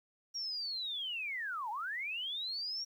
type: linear two-way sweep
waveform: sine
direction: down then up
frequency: 5660 to 812 to 5660 Hz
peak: -36 dBFS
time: 0.34-2.85 s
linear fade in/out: 20 ms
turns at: 1.7 s
effects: 11-bit